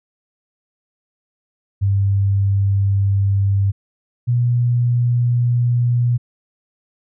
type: tone pair in turn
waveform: sine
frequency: 98.9 / 121.04 Hz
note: G2 / B2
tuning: +16 / -34 cents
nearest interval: minor third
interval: 350 cents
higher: second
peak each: -13 dBFS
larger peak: neither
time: 1.81-3.72 / 4.27-6.18 s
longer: neither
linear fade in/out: 20 ms
effects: none